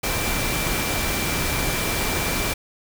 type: tone in noise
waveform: sine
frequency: 2349 Hz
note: D7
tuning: in tune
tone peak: -31 dBFS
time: 0.03-2.54 s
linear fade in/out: 10 ms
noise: pink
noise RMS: -24 dBFS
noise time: 0.03-2.54 s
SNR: -10 dB
effects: none